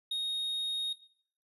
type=tone; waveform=triangle; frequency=3729 Hz; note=A#7; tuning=in tune; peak=-29 dBFS; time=0.11-0.93 s; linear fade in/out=5 ms; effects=noise-tail reverb RT60 0.6 s tail -17 dB re dry + resampled to 32000 Hz